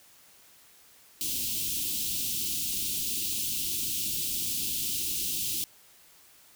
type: band-stop noise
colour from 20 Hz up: white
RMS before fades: -31 dBFS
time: 1.21-5.64 s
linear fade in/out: 0 ms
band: 360 to 2700 Hz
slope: 48 dB/octave
effects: white hiss -57 dBFS RMS until 6.55 s